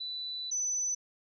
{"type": "tone pair in turn", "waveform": "sine", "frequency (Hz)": [3978, 6007], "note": ["B7", "F#8"], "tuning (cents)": [12, 25], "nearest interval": "perfect fifth", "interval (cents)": 713, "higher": "second", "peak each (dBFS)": [-35, -29], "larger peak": "second", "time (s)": [[0, 0.51], [0.51, 0.95]], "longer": "first", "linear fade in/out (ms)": 10, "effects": []}